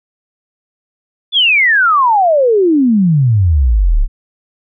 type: exponential sweep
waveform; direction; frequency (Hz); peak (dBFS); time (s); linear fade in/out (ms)
sine; down; 3528 to 30.87; -7; 1.32-4.08; 50
effects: none